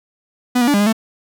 45% pulse tone with pitch steps, 247.8 / 239.6 / 289.3 / 202.4 / 205.8 / 222.6 Hz, B3 / A#3 / D4 / G#3 / G#3 / A3, +6 / +48 / -26 / -44 / -16 / +20 cents, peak -12 dBFS, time 0.55-0.928 s, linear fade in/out 10 ms, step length 63 ms, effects none

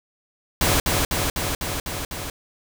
pink noise with echo, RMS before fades -19 dBFS, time 0.61-0.8 s, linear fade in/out 2 ms, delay 250 ms, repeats 6, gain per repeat -2 dB, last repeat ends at 2.3 s, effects none

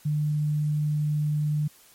sine tone, 150 Hz, D3, 37 cents sharp, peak -22 dBFS, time 0.05-1.68 s, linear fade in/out 10 ms, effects white hiss -55 dBFS RMS until 1.94 s + MP3 64 kbps

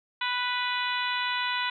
harmonic tone, 493.9 Hz, B4, in tune, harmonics 2 / 3 / 4 / 5 / 6 / 7 / 8, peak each -31 / -33 / -34 / -35 / -36 / -36 / -37 dBFS, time 0.21-1.7 s, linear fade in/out 5 ms, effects none

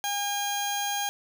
sawtooth tone pair together, 810 / 3240 Hz, G#5 / G#7, -43 / -43 cents, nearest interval 2 octaves, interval 2400 cents, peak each -25 / -27 dBFS, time 0.04-1.09 s, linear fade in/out 0 ms, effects 9-bit

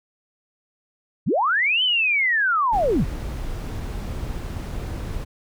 sine linear two-way sweep, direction up then down, 89.4 to 3095 to 89.4 Hz, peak -17 dBFS, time 1.26-3.05 s, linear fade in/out 20 ms, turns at 1.83 s
brown noise, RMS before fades -29 dBFS, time 2.72-5.25 s, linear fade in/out 20 ms
effects none

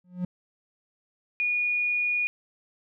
triangle tone with exponential growth, 179.7 Hz, F3, 50 cents sharp, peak -21 dBFS, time 0.04-0.25 s, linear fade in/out 5 ms, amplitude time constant 45 ms
sine tone, 2448 Hz, D#7, 29 cents flat, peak -23 dBFS, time 1.4-2.27 s, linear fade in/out 0 ms
effects none

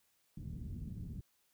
white low-pass noise, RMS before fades -44 dBFS, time 0.37-1.21 s, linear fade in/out 5 ms, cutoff 190 Hz, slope 24 dB/octave, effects white hiss -75 dBFS RMS until 1.53 s

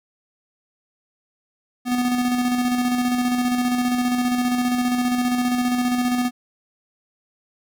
square tone with tremolo, 246.9 Hz, B3, in tune, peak -18 dBFS, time 1.85-6.31 s, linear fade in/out 50 ms, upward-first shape square, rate 15 Hz, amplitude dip 35%, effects none

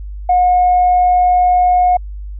sine tone, 722 Hz, F#5, 43 cents flat, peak -7 dBFS, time 0.29-1.97 s, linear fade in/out 5 ms, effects tanh soft clip ceiling -4 dBFS + added 50 Hz sine -24 dBFS peak until 2.39 s

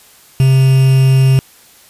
triangle tone with quantisation, 132.7 Hz, C3, 25 cents sharp, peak -4 dBFS, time 0.4-1.39 s, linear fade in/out 0 ms, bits 4, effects white hiss -44 dBFS RMS until 1.89 s + resampled to 32000 Hz

